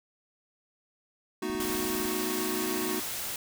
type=chord; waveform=square; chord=B dominant seventh; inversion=third; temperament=equal; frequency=220 / 246.9 / 311.1 / 370 Hz; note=A3 / B3 / D#4 / F#4; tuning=0 / 0 / 0 / 0 cents; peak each=-39 / -40 / -36 / -34 dBFS; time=1.42-3 s; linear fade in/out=5 ms
type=click train; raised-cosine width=5 ms; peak=-34 dBFS; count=12; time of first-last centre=1.5-2.053 s; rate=19.9 Hz
type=noise; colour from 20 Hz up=white; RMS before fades=-35 dBFS; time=1.6-3.36 s; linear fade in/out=2 ms
effects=none